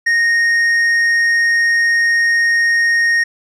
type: tone with tanh clipping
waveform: triangle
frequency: 1858 Hz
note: A#6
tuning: 6 cents flat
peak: -12 dBFS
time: 0.06-3.24 s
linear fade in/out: 10 ms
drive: 10 dB
effects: none